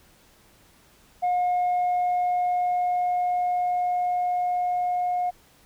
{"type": "tone with level ramp", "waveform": "sine", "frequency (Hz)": 718, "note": "F5", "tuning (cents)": 48, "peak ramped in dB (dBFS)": [-18, -21], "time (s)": [1.22, 5.31], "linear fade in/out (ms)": 20, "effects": ["tanh soft clip ceiling -19 dBFS", "pink hiss -57 dBFS RMS until 5.65 s"]}